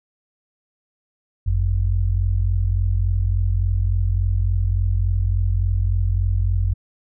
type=tone pair together; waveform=sine; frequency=49 / 92.5 Hz; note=G1 / F#2; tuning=0 / 0 cents; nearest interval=major seventh; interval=1100 cents; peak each=-19 dBFS; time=1.46-6.74 s; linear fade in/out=10 ms; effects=none